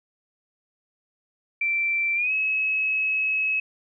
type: tone with pitch glide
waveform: sine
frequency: 2344 to 2571 Hz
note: D7 to E7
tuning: -4 to -44 cents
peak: -21 dBFS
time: 1.61-3.6 s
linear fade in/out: 5 ms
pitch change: +160 cents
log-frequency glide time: 2.15-2.32 s
effects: none